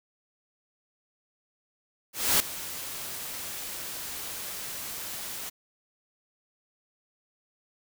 white noise with ADSR envelope, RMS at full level -21 dBFS, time 2.13-5.5 s, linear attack 270 ms, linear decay 3 ms, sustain -16 dB, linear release 14 ms, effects none

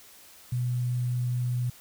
sine tone with sample-and-hold, 123.47 Hz, B2, in tune, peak -25 dBFS, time 0.52-1.7 s, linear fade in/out 5 ms, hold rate 8820 Hz, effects white hiss -52 dBFS RMS until 1.8 s

